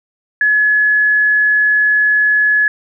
sine tone, 1700 Hz, G#6, 40 cents sharp, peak -9 dBFS, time 0.41-2.68 s, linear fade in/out 2 ms, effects none

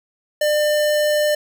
square tone, 599 Hz, D5, 34 cents sharp, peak -16 dBFS, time 0.41-1.35 s, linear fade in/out 5 ms, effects none

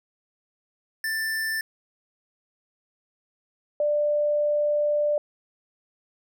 square / sine tone pair in turn, 1773 / 591.7 Hz, A6 / D5, +13 / +13 cents, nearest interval octave + perfect fifth, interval 1900 cents, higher first, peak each -26 / -20 dBFS, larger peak second, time 1.04-1.61 / 3.8-5.18 s, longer second, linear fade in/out 2 ms, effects none

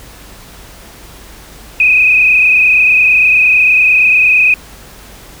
sine tone with frequency modulation, 2507 Hz, D#7, 12 cents sharp, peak -5 dBFS, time 1.8-4.54 s, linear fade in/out 2 ms, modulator 28.8 Hz, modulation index 2.4, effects added 50 Hz sine -39 dBFS peak until 5.4 s + pink hiss -36 dBFS RMS until 5.4 s

